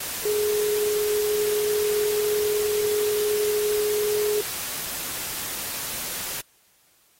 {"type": "tone in noise", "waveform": "sine", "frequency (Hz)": 420, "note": "G#4", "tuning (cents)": 19, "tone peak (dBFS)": -21, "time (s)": [0.25, 4.41], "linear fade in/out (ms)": 5, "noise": "white", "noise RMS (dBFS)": -31, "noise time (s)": [0, 6.41], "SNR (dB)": 7, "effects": ["white hiss -61 dBFS RMS until 7.19 s", "AAC 48 kbps"]}